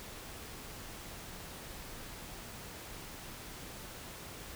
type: silence
effects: pink hiss -47 dBFS RMS until 4.55 s